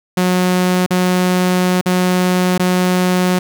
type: tone with dropouts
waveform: sawtooth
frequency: 181.9 Hz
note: F#3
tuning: 29 cents flat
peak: -8 dBFS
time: 0.17-3.39 s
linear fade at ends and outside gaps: 5 ms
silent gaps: 0.863-0.906 / 1.812-1.859 / 2.579-2.595 s
effects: none